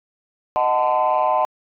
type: chord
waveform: sine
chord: D# diminished seventh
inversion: none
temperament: equal with one note detuned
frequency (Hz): 622.3 / 740 / 880 / 1023.2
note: D#5 / F#5 / A5 / C6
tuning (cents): 0 / 0 / 0 / -39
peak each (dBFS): -20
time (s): 0.56-1.45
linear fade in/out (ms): 0
effects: tanh soft clip ceiling -10 dBFS